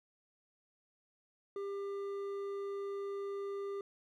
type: tone with hard clipping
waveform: triangle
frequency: 398.3 Hz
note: G4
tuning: 28 cents sharp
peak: -39 dBFS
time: 1.56-3.81 s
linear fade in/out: 2 ms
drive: 10 dB
effects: none